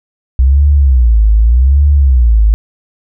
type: tone with vibrato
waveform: sine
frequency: 62 Hz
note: B1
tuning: 7 cents sharp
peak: -4 dBFS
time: 0.39-2.54 s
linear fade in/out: 0 ms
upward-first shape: sine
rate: 0.84 Hz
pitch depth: 270 cents each way
effects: none